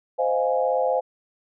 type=chord; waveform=sine; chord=F minor seventh; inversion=second; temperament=equal with one note detuned; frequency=518.4 / 622.3 / 698.5 / 830.6 Hz; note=C5 / Eb5 / F5 / Ab5; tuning=-16 / 0 / 0 / 0 cents; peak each=-22 / -27 / -26 / -27 dBFS; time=0.18-1.01 s; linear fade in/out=20 ms; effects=none